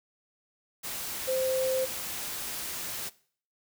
sine tone in noise, 521 Hz, C5, 7 cents flat, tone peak -26 dBFS, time 1.27-1.86 s, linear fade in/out 20 ms, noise white, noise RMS -36 dBFS, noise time 0.83-3.1 s, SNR +7 dB, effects noise-tail reverb RT60 0.5 s tail -20 dB re dry

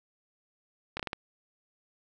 slowing click train, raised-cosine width 0.3 ms, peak -17 dBFS, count 5, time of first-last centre 0.97-1.131 s, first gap 25 ms, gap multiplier 1.33, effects none

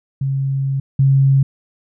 sine tone pair in turn, 136.1 / 136.1 Hz, C#3 / C#3, -31 / -31 cents, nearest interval unison, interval 0 cents, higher neither, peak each -16 / -9 dBFS, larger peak second, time 0.21-0.8 / 0.99-1.43 s, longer first, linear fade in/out 5 ms, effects none

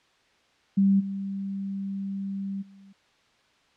sine tone with level steps, 196 Hz, G3, in tune, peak -17 / -29 / -48 dBFS, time 0.77-2.93 s, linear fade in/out 10 ms, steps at 0.99 / 2.61 s, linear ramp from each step 20 ms, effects white hiss -63 dBFS RMS until 3.76 s + low-pass 4000 Hz 12 dB/octave

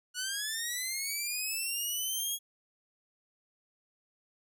10% pulse linear sweep, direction up, 1452 to 3322 Hz, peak -24 dBFS, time 0.14-2.39 s, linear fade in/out 50 ms, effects none

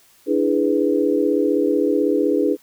sine chord, E dominant seventh, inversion third, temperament equal, 293.7 / 329.6 / 415.3 / 493.9 Hz, D4 / E4 / G#4 / B4, 0 / 0 / 0 / 0 cents, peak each -20 / -22 / -20 / -22 dBFS, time 0.26-2.57 s, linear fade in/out 50 ms, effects white hiss -54 dBFS RMS until 2.62 s

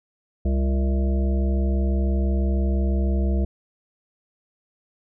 harmonic tone with a mistuned harmonic, 66 Hz, C2, 16 cents sharp, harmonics 1 / 3 / 5 / 7 / 9 / 10, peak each -19 / -27 / -32 / -37 / -38 / -38 dBFS, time 0.45-3.45 s, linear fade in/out 5 ms, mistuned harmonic 5, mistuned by +62 cents, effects none

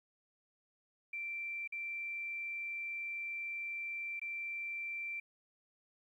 sine tone with dropouts, 2349 Hz, D7, in tune, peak -38 dBFS, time 1.13-5.2 s, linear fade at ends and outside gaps 5 ms, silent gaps 1.676-1.722 / 4.196-4.215 s, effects 12-bit

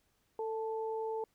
sine tone pair together, 444.9 / 877 Hz, A4 / A5, +19 / -6 cents, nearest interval octave, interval 1175 cents, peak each -35 / -40 dBFS, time 0.39-1.24 s, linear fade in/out 2 ms, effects pink hiss -75 dBFS RMS until 1.34 s

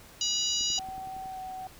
harmonic tone, 969 Hz, B5, 33 cents flat, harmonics 3 / 4 / 5 / 6 / 7, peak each -32 / -33 / -32 / -35 / -33 dBFS, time 0.21-0.79 s, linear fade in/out 2 ms
click train, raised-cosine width 3 ms, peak -36 dBFS, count 8, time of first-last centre 0.61-1.258 s, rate 10.8 Hz
sine tone with pitch glide, 761 to 751.4 Hz, F#5 to F#5, +48 to +26 cents, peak -36 dBFS, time 0.78-1.67 s, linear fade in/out 0 ms, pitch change -22 cents, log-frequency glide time 1.26-1.4 s
effects pink hiss -52 dBFS RMS until 1.79 s

